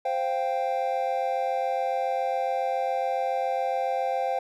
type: chord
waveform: triangle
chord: C suspended fourth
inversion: none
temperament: just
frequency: 523.3 / 697.7 / 784.9 Hz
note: C5 / F5 / G5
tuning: 0 / -2 / +2 cents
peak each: -27 / -28 / -26 dBFS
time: 0.05-4.39 s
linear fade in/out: 5 ms
effects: none